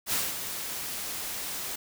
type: noise with ADSR envelope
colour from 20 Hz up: white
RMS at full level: -27 dBFS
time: 0.06-1.76 s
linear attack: 66 ms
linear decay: 210 ms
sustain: -8 dB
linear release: 7 ms
effects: none